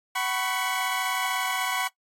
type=chord; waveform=20% pulse; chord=F# suspended fourth; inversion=none; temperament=equal with one note detuned; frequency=751.2 / 987.8 / 1108.7 Hz; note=F#5 / B5 / C#6; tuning=+26 / 0 / 0 cents; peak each=-25 dBFS; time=0.15-1.88 s; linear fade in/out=10 ms; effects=noise-tail reverb RT60 0.1 s tail -19 dB re dry + AAC 48 kbps